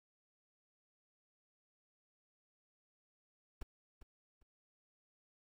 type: noise with echo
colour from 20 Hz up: brown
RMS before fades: -42 dBFS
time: 3.61-3.63 s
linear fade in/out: 5 ms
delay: 400 ms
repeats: 2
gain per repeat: -12 dB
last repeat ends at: 4.43 s
effects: none